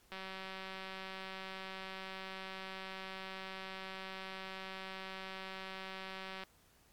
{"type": "click train", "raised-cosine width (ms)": 0.3, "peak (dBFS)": -29, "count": 1201, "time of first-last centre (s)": [0.12, 6.436], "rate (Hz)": 190, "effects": ["pink hiss -67 dBFS RMS until 6.92 s", "MP3 96 kbps"]}